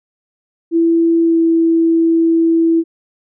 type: tone with pitch glide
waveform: sine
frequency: 332.7 to 329.8 Hz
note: E4 to E4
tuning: +16 to +1 cents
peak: -9 dBFS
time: 0.71-2.84 s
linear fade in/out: 50 ms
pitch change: -15 cents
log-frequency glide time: 1.22-1.38 s
effects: none